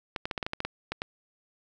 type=clicks; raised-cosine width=0.3 ms; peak=-15 dBFS; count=11; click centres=0.162 / 0.255 / 0.312 / 0.378 / 0.428 / 0.465 / 0.534 / 0.604 / 0.65 / 0.92 / 1.019 s; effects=none